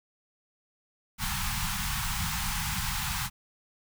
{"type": "band-stop noise", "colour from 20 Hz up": "pink", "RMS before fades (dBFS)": -31, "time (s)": [1.18, 3.3], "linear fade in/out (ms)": 50, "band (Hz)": [210, 780], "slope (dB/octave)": 96, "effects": []}